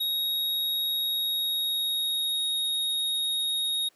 square tone with pitch glide, 3774 to 3748 Hz, A#7 to A#7, +21 to +9 cents, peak -26 dBFS, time 0-3.89 s, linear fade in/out 10 ms, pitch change -12 cents, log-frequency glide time 0.9-2.57 s, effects pink hiss -64 dBFS RMS until 3.95 s + high-pass 300 Hz 12 dB/octave

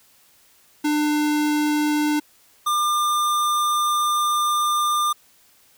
square tone pair in turn, 299.2 / 1198.9 Hz, D4 / D6, +32 / +35 cents, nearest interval 2 octaves, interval 2403 cents, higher second, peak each -19 dBFS, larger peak neither, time 0.84-2.2 / 2.66-5.13 s, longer second, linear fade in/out 10 ms, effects white hiss -56 dBFS RMS until 5.77 s

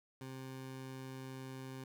20% pulse tone, 131.7 Hz, C3, 12 cents sharp, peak -40 dBFS, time 0.21-1.84 s, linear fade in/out 2 ms, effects none

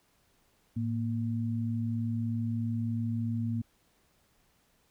sine tone pair together, 110 / 233.1 Hz, A2 / A#3, 0 / 0 cents, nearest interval octave + minor second, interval 1300 cents, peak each -31 / -32 dBFS, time 0.76-3.62 s, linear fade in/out 10 ms, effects pink hiss -69 dBFS RMS until 4.9 s

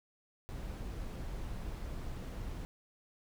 brown noise, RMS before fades -41 dBFS, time 0.49-2.65 s, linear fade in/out 0 ms, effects none

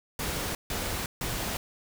pink noise bursts, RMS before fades -32 dBFS, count 3, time 0.19-1.57 s, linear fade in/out 2 ms, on 360 ms, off 150 ms, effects none

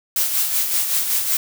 blue noise with tremolo, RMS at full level -18 dBFS, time 0.16-1.37 s, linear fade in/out 2 ms, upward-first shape sine, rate 5.3 Hz, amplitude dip 50%, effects none

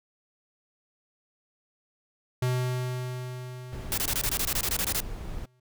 square tone with exponential decay, 126 Hz, B2, 35 cents sharp, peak -24 dBFS, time 2.42-5.6 s, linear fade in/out 5 ms, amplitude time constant 690 ms
brown noise, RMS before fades -36 dBFS, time 3.72-5.46 s, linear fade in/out 10 ms
white noise bursts, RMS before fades -28 dBFS, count 14, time 3.92-5.003 s, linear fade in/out 0 ms, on 56 ms, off 23 ms
effects none

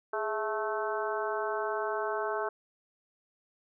harmonic tone with a mistuned harmonic, 218.3 Hz, A3, 13 cents flat, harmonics 2 / 3 / 4 / 5 / 6 / 7, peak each -34 / -36 / -37 / -38 / -39 / -39 dBFS, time 0.13-2.49 s, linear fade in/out 5 ms, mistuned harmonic 2, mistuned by -69 cents, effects none

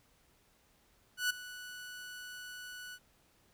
sawtooth tone with ADSR envelope, 1479 Hz, F#6, 1 cent flat, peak -24 dBFS, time 1.17-2.99 s, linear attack 130 ms, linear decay 10 ms, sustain -17 dB, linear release 54 ms, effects pink hiss -69 dBFS RMS until 3.53 s

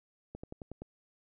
slowing click train, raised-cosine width 2 ms, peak -29 dBFS, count 6, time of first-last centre 0.35-0.82 s, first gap 85 ms, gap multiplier 1.05, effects none

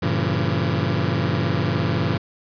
sawtooth chord, G diminished seventh, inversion none, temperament just, 98 / 117.6 / 141.12 / 169.34 Hz, G2 / Bb2 / Db3 / Fb3, 0 / +16 / +31 / +47 cents, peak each -21 dBFS, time 0.02-2.18 s, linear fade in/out 10 ms, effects resampled to 11025 Hz + 8-bit

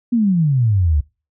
sine exponential sweep, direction down, 246.9 to 69.3 Hz, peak -12 dBFS, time 0.12-1.01 s, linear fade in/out 10 ms, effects noise-tail reverb RT60 0.3 s tail -23 dB re dry

